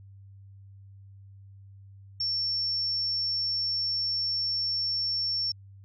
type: tone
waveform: sine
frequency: 5440 Hz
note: F8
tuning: 46 cents flat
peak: -26 dBFS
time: 2.2-5.52 s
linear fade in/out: 5 ms
effects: added 98 Hz sine -47 dBFS peak until 5.84 s